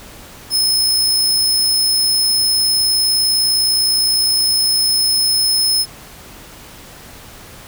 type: tone with amplitude modulation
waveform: sawtooth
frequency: 5190 Hz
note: E8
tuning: 28 cents flat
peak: -9 dBFS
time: 0.5-5.86 s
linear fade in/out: 50 ms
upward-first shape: sine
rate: 59.7 Hz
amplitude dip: 25%
effects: pink hiss -38 dBFS RMS until 7.67 s